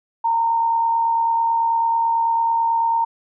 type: tone with amplitude modulation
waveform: sine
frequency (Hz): 919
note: A#5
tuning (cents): -25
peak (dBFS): -14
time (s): 0.24-3.05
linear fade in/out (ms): 10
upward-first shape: sine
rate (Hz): 69.1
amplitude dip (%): 35
effects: none